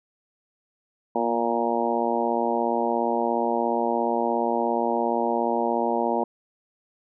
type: harmonic tone with a mistuned harmonic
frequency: 117.1 Hz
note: A#2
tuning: 8 cents sharp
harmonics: 2 / 3 / 4 / 5 / 6 / 7 / 8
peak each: -29 / -29 / -29 / -29 / -29 / -29 / -29 dBFS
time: 1.15-6.24 s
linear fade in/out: 5 ms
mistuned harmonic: 2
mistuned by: +24 cents
effects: none